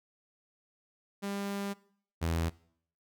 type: tone pair in turn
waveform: sawtooth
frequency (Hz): 199.8 / 82.71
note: G3 / E2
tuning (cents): +33 / +6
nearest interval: octave + minor third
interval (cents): 1527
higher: first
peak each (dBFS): -30 / -25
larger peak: second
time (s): 1.22-1.74 / 2.21-2.5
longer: first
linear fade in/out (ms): 20
effects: noise-tail reverb RT60 0.6 s tail -21 dB re dry